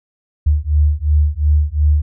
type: beating tone pair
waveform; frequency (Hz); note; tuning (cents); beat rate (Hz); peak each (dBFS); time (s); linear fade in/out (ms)
sine; 73.42 / 76.22; D2 / D#2; 0 / -35; 2.8; -14; 0.46-2.02; 10
effects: none